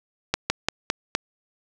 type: slowing click train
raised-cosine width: 0.2 ms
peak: -3 dBFS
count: 5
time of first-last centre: 0.34-1.151 s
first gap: 160 ms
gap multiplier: 1.16
effects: none

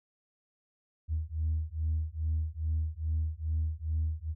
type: beating tone pair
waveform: sine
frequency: 77.78 / 80.18 Hz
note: D#2 / E2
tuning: 0 / -47 cents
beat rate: 2.4 Hz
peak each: -31 dBFS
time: 1.08-4.35 s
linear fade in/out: 50 ms
effects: tanh soft clip ceiling -23 dBFS

